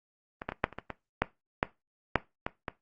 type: clicks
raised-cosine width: 0.5 ms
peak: -21 / -16 / -21 / -8 / -29 / -20 / -19 / -8 / -8 / -6 / -15 / -17 dBFS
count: 12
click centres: 0.419 / 0.49 / 0.521 / 0.641 / 0.727 / 0.786 / 0.903 / 1.22 / 1.629 / 2.157 / 2.465 / 2.682 s
effects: noise-tail reverb RT60 0.2 s tail -18 dB re dry + Opus 24 kbps